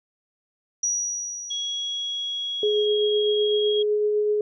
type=tone with exponential decay; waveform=sine; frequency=5800 Hz; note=F#8; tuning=35 cents flat; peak=-20 dBFS; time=0.83-2.86 s; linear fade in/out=5 ms; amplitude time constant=440 ms
type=tone with pitch glide; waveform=sine; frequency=3322 to 3288 Hz; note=G#7 to G#7; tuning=0 to -18 cents; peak=-26 dBFS; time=1.5-3.83 s; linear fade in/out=10 ms; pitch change=-18 cents; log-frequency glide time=2.65-2.76 s
type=tone with tremolo; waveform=sine; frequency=420 Hz; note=G#4; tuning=19 cents sharp; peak=-18 dBFS; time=2.63-4.41 s; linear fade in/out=2 ms; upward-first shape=triangle; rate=7.9 Hz; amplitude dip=25%
effects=none